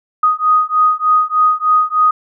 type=beating tone pair; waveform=sine; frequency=1244.5 / 1247.8 Hz; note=D#6 / D#6; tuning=0 / +5 cents; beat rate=3.3 Hz; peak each=-13 dBFS; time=0.23-2.11 s; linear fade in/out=5 ms; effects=none